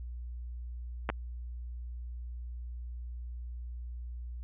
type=clicks; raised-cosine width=0.5 ms; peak=-16 dBFS; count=2; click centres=1.091 / 1.1 s; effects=added 60 Hz sine -38 dBFS peak until 4.43 s + resampled to 8000 Hz